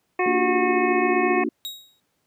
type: harmonic tone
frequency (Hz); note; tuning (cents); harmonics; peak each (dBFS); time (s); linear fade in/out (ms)
363.9; F#4; -29; 1 / 2 / 3 / 5 / 6 / 7; -22 / -25 / -27 / -29 / -30 / -30; 0.19-1.44; 5
type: chord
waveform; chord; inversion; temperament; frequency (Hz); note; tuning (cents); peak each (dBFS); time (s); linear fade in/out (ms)
sine; G minor seventh; first; equal; 233.1 / 293.7 / 349.2 / 392; Bb3 / D4 / F4 / G4; 0 / 0 / 0 / 0; -28 / -27 / -28 / -32; 0.26-1.49; 2
type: tone with exponential decay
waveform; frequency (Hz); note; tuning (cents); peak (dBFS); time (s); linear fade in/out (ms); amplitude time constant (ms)
40% pulse; 3795; A#7; +30; -26; 1.65-2; 0; 76
effects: pink hiss -71 dBFS RMS until 2.26 s + high-pass 100 Hz 12 dB/octave